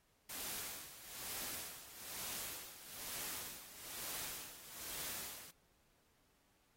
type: noise with tremolo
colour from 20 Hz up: white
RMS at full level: -44 dBFS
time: 0.29-5.51 s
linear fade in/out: 5 ms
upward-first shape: sine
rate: 1.1 Hz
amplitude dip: 75%
effects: pink hiss -75 dBFS RMS until 6.76 s + AAC 48 kbps